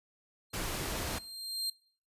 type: tone with exponential growth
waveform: 40% pulse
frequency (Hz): 4186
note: C8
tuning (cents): 0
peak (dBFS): -29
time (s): 0.5-1.7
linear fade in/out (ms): 5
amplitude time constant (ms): 260
type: noise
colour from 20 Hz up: pink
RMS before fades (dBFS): -36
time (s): 0.53-1.19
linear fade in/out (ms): 10
effects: noise-tail reverb RT60 0.5 s tail -22 dB re dry + resampled to 32000 Hz

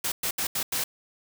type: noise bursts at uneven times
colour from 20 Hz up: white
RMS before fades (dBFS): -28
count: 5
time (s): 0.04-0.12 / 0.23-0.31 / 0.38-0.47 / 0.55-0.63 / 0.72-0.84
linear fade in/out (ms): 5
effects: none

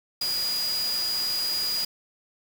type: tone in noise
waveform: sine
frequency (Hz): 4889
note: D#8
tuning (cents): -31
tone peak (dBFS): -25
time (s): 0.21-1.85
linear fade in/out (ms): 5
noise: white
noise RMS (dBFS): -34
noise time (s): 0.21-1.85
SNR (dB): +6
effects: none

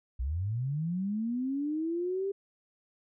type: linear sweep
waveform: sine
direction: up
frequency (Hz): 57 to 400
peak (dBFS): -29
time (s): 0.19-2.32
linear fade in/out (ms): 10
effects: none

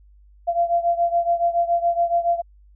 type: beating tone pair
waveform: sine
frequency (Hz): 685 / 692.1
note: F5 / F5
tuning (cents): -34 / -16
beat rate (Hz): 7.1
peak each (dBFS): -19 / -22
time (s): 0.47-2.42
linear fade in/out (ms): 20
effects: added 50 Hz sine -48 dBFS peak until 2.75 s

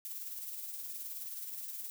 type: noise with tremolo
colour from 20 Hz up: violet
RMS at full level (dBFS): -41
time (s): 0.05-1.9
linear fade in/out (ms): 0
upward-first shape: sine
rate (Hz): 19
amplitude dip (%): 40
effects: none

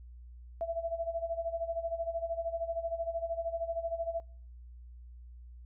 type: tone with tremolo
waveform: sine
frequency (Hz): 667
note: E5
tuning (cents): +20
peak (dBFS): -29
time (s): 0.61-4.2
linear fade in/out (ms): 0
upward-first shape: sine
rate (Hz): 13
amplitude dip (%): 80
effects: noise-tail reverb RT60 0.5 s tail -25 dB re dry + added 60 Hz sine -47 dBFS peak until 5.65 s

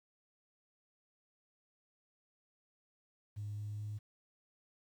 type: tone with pitch steps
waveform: sine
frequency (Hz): 103.83 / 104.55 / 105.28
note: G#2 / G#2 / G#2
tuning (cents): 0 / +12 / +24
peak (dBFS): -38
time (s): 3.36-3.99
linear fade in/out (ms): 20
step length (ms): 210
effects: tanh soft clip ceiling -34 dBFS + 11-bit

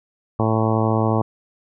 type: harmonic tone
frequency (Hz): 110.7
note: A2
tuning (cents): +11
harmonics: 1 / 2 / 3 / 4 / 5 / 6 / 7 / 8 / 9 / 10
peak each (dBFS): -20 / -23 / -25 / -26 / -27 / -28 / -28 / -29 / -30 / -30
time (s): 0.39-1.22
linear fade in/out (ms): 5
effects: none

